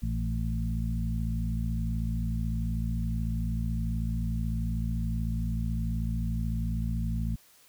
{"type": "harmonic tone with a mistuned harmonic", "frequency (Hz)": 56, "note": "A1", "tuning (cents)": 31, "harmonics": [1, 2, 3, 4], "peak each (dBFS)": [-30, -33, -35, -36], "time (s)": [0.02, 7.36], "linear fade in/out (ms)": 10, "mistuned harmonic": 2, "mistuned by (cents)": 38, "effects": ["white hiss -59 dBFS RMS until 7.68 s"]}